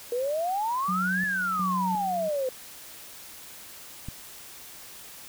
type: exponential two-way sweep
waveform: sine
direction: up then down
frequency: 468.5 to 1760 to 502 Hz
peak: -25 dBFS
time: 0.12-2.49 s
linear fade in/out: 2 ms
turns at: 1.23 s
type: tone with tremolo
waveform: sine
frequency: 185 Hz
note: F#3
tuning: in tune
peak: -28 dBFS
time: 0.88-2.29 s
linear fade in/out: 10 ms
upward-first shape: square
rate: 1.4 Hz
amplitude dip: 65%
type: click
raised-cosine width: 5 ms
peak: -23 dBFS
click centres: 4.086 s
effects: white hiss -45 dBFS RMS until 5.28 s